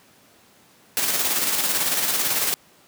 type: noise with tremolo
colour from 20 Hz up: white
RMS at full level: -21 dBFS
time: 0.97-2.54 s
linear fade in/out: 0 ms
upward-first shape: square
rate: 18 Hz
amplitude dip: 35%
effects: pink hiss -54 dBFS RMS until 2.87 s + high-pass 150 Hz 12 dB/octave